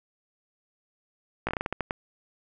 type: slowing click train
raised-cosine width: 0.5 ms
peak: -13 dBFS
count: 10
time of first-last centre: 1.47-1.909 s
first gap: 17 ms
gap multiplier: 1.25
effects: none